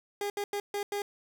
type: tone bursts at uneven times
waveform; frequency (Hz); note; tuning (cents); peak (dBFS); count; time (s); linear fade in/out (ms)
30% pulse; 407; G#4; -35; -28; 5; 0.21-0.3 / 0.37-0.44 / 0.53-0.6 / 0.74-0.83 / 0.92-1.02; 2
effects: none